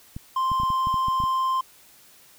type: clicks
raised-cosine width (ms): 5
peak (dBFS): -21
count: 10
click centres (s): 0.165 / 0.517 / 0.6 / 0.634 / 0.703 / 0.871 / 0.942 / 1.084 / 1.202 / 1.238
type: tone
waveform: triangle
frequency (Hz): 1046.5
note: C6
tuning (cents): 0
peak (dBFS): -19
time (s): 0.36-1.61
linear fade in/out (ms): 5
effects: white hiss -53 dBFS RMS until 2.38 s